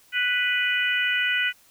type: harmonic tone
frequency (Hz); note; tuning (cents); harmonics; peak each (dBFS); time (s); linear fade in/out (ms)
493.9; B4; 0; 3 / 4 / 5 / 6; -25 / -26 / -27 / -28; 0.12-1.53; 50
effects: white hiss -57 dBFS RMS until 1.7 s